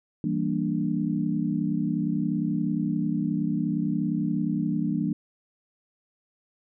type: chord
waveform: sine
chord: E half-diminished seventh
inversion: none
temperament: equal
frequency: 164.81 / 196 / 233.1 / 293.7 Hz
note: E3 / G3 / Bb3 / D4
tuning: 0 / 0 / 0 / 0 cents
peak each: -29 dBFS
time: 0.24-5.13 s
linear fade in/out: 2 ms
effects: none